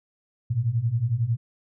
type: beating tone pair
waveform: sine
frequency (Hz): 110 / 121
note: A2 / B2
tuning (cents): 0 / -35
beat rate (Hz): 11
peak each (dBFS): -26 / -23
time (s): 0.5-1.37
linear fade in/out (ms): 10
effects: none